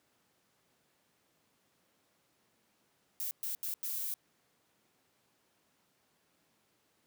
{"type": "noise bursts at uneven times", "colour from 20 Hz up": "violet", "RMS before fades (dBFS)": -37, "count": 4, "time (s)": [[3.2, 3.31], [3.43, 3.55], [3.63, 3.74], [3.83, 4.14]], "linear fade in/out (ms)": 0, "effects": ["pink hiss -73 dBFS RMS until 7.06 s", "high-pass 150 Hz 12 dB/octave"]}